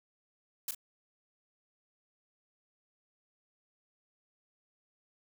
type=noise with echo; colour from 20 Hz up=blue; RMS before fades=-35 dBFS; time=0.68-0.71 s; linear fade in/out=2 ms; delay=38 ms; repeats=1; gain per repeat=-8 dB; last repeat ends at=0.748 s; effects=none